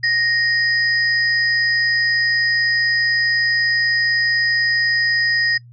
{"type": "tone pair together", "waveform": "sine", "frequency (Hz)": [1864.7, 4978], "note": ["A#6", "D#8"], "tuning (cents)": [0, 0], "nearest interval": "octave + perfect fourth", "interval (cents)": 1700, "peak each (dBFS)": [-16, -21], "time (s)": [0.03, 5.58], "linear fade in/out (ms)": 10, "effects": ["noise-tail reverb RT60 0.1 s tail -24 dB re dry", "added 120 Hz sine -40 dBFS peak until 5.72 s"]}